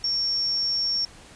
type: tone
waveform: sine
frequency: 5490 Hz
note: F8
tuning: 31 cents flat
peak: -22 dBFS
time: 0.04-1.05 s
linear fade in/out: 2 ms
effects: pink hiss -48 dBFS RMS until 1.35 s + resampled to 22050 Hz